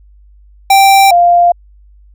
square / sine tone pair in turn, 783 / 697.6 Hz, G5 / F5, -2 / -2 cents, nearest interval major second, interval 200 cents, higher first, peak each -4 dBFS, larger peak neither, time 0.7-1.11 / 1.11-1.52 s, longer neither, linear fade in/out 5 ms, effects added 50 Hz sine -39 dBFS peak until 2.14 s

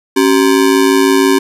square ring-modulated tone, 329.6 Hz, E4, in tune, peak -5 dBFS, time 0.16-1.39 s, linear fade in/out 10 ms, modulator 53 Hz, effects resampled to 32000 Hz + 7-bit

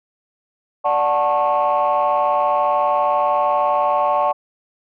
sine chord, D major seventh, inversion none, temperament equal with one note detuned, 587.3 / 740 / 880 / 1094.1 Hz, D5 / F#5 / A5 / C#6, 0 / 0 / 0 / -23 cents, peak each -19 dBFS, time 0.84-4.33 s, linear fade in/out 20 ms, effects tanh soft clip ceiling -9 dBFS

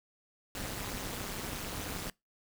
pink noise with amplitude modulation, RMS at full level -35 dBFS, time 0.55-2.1 s, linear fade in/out 2 ms, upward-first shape sine, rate 207 Hz, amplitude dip 95%, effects noise-tail reverb RT60 0.2 s tail -24 dB re dry

